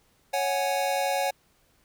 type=chord; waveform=square; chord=C# suspended fourth; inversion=none; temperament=equal; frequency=554.4 / 740 / 830.6 Hz; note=C#5 / F#5 / G#5; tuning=0 / 0 / 0 cents; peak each=-29 / -29 / -31 dBFS; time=0.33-1.31 s; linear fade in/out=10 ms; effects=pink hiss -65 dBFS RMS until 1.84 s